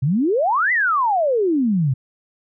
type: exponential two-way sweep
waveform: sine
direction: up then down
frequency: 123.47 to 2046 to 123.47 Hz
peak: -15 dBFS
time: 0.02-1.94 s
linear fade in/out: 10 ms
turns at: 0.72 s
effects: none